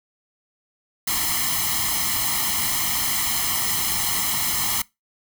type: noise with comb filter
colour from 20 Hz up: white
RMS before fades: -23 dBFS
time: 1.07-4.82 s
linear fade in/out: 5 ms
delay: 0.97 ms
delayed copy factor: +0.95
effects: noise-tail reverb RT60 0.2 s tail -22 dB re dry